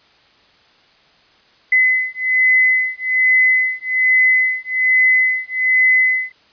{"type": "beating tone pair", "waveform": "sine", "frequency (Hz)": [2026, 2027.2], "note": ["B6", "B6"], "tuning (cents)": [44, 45], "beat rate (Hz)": 1.2, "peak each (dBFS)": -15, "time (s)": [1.72, 6.32], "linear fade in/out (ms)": 5, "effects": ["white hiss -52 dBFS RMS until 6.52 s", "resampled to 11025 Hz"]}